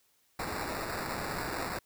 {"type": "noise with sample-and-hold", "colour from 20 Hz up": "white", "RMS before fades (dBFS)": -36, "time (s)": [0.39, 1.79], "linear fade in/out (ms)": 5, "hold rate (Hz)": 3150, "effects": ["white hiss -70 dBFS RMS until 1.85 s"]}